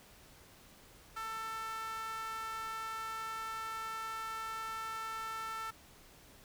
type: tone with high-pass filter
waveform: sawtooth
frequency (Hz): 444.6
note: A4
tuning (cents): +18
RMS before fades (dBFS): -41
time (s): 1.16-5.71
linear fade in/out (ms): 10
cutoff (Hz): 1200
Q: 6.9
effects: pink hiss -59 dBFS RMS until 6.44 s